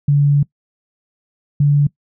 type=tone pair in turn; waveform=sine; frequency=143.5 / 144.41 Hz; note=D3 / D3; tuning=-40 / -29 cents; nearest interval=unison; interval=11 cents; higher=second; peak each=-9 dBFS; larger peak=neither; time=0.08-0.43 / 1.6-1.87 s; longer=first; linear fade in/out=5 ms; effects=noise-tail reverb RT60 0.1 s tail -22 dB re dry